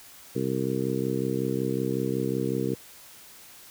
harmonic tone, 65.41 Hz, C2, in tune, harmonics 2 / 3 / 4 / 5 / 6 / 7, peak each -32 / -32 / -32 / -32 / -32 / -32 dBFS, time 0.35-2.75 s, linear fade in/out 10 ms, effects white hiss -49 dBFS RMS until 3.7 s

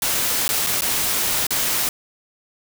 white noise with dropouts, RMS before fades -21 dBFS, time 0.02-1.89 s, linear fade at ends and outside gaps 2 ms, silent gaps 0.48-0.49 / 0.665-0.669 / 0.809-0.819 / 1.468-1.506 s, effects none

